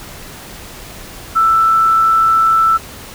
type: tone with amplitude modulation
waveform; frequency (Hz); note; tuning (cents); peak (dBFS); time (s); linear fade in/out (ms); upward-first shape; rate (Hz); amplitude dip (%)
sine; 1326; E6; +10; -7; 1.35-2.78; 20; sine; 113; 25
effects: pink hiss -33 dBFS RMS until 3.14 s